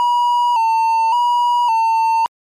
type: tone with vibrato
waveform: triangle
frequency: 932.3 Hz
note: A#5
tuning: in tune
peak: -10 dBFS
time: 0-2.26 s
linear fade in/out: 0 ms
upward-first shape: square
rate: 0.89 Hz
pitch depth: 60 cents each way
effects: MP3 64 kbps